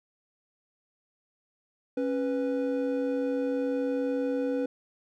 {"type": "tone pair together", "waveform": "triangle", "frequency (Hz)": [274.1, 494.6], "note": ["C#4", "B4"], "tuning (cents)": [-19, 3], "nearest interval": "minor seventh", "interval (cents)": 1022, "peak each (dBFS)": -27, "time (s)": [1.97, 4.66], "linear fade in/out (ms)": 5, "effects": []}